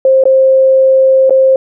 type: tone with dropouts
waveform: sine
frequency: 529 Hz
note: C5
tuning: 19 cents sharp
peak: -4 dBFS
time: 0.05-1.56 s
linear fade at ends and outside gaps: 2 ms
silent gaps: 0.238-0.254 / 1.296-1.306 s
effects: none